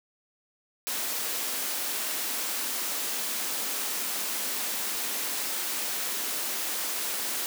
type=high-pass noise; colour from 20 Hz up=white; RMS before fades=-31 dBFS; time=0.87-7.46 s; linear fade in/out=0 ms; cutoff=200 Hz; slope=48 dB/octave; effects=none